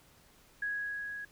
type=tone with level ramp; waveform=sine; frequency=1661.2 Hz; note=G#6; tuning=in tune; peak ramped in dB=-31 to -39 dBFS; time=0.62-1.25 s; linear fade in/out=5 ms; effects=pink hiss -62 dBFS RMS until 1.31 s